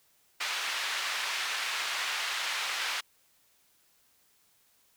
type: band-pass noise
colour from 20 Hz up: white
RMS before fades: -33 dBFS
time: 0.4-3.01 s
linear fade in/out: 10 ms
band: 1100 to 3300 Hz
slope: 12 dB/octave
effects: white hiss -67 dBFS RMS until 4.96 s